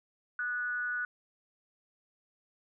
sine tone with frequency modulation, 1471 Hz, F#6, 11 cents flat, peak -31 dBFS, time 0.39-1.05 s, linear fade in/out 2 ms, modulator 253 Hz, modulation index 0.38, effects none

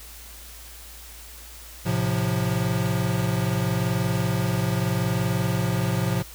square chord, F major, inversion first, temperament equal with one note detuned, 110 / 130.81 / 175.93 Hz, A2 / C3 / F3, 0 / 0 / +13 cents, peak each -27 dBFS, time 1.85-6.23 s, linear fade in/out 20 ms, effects added 57 Hz sine -44 dBFS peak until 6.34 s + white hiss -44 dBFS RMS until 6.34 s

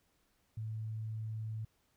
sine tone, 109.9 Hz, A2, 2 cents flat, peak -37 dBFS, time 0.57-1.65 s, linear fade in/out 5 ms, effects pink hiss -75 dBFS RMS until 1.96 s

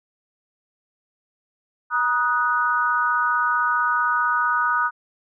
sine chord, D# minor, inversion second, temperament equal with one note detuned, 955.2 / 1244.5 / 1480 Hz, A#5 / D#6 / F#6, +42 / 0 / 0 cents, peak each -25 / -21 / -22 dBFS, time 1.9-4.91 s, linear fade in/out 50 ms, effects none

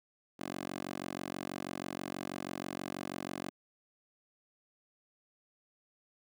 10% pulse tone with high-pass filter, 46.2 Hz, F#1, 2 cents flat, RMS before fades -41 dBFS, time 0.39-3.5 s, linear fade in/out 10 ms, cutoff 300 Hz, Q 1.2, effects none

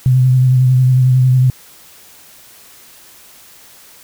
sine tone with vibrato, 128.1 Hz, C3, 36 cents flat, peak -7 dBFS, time 0.06-1.5 s, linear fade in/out 0 ms, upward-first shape sine, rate 11 Hz, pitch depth 29 cents each way, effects white hiss -42 dBFS RMS until 4.03 s

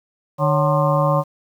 harmonic tone with a mistuned harmonic, 150.5 Hz, D3, 43 cents sharp, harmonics 1 / 2 / 4 / 5 / 6 / 7 / 8, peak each -18 / -30 / -19 / -27 / -28 / -21 / -28 dBFS, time 0.38-1.24 s, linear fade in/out 50 ms, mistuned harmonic 4, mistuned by -130 cents, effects 8-bit

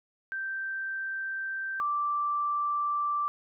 sine tone pair in turn, 1564 / 1171.7 Hz, G6 / D6, -4 / -4 cents, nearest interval perfect fourth, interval 500 cents, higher first, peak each -31 / -26 dBFS, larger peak second, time 0.32-1.8 / 1.8-3.28 s, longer neither, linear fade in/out 0 ms, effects none

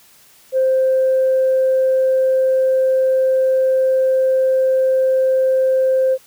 sine tone, 523.3 Hz, C5, in tune, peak -11 dBFS, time 0.52-6.18 s, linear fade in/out 50 ms, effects tanh soft clip ceiling -8 dBFS + white hiss -49 dBFS RMS until 6.26 s

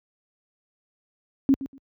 sine tone with echo, 271.5 Hz, C#4, 36 cents flat, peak -14 dBFS, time 1.49-1.54 s, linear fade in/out 0 ms, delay 120 ms, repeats 2, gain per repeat -15 dB, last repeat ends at 1.78 s, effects high-pass 60 Hz 12 dB/octave

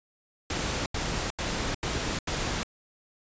pink noise bursts, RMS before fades -30 dBFS, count 5, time 0.5-2.632 s, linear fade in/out 2 ms, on 360 ms, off 83 ms, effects resampled to 16000 Hz

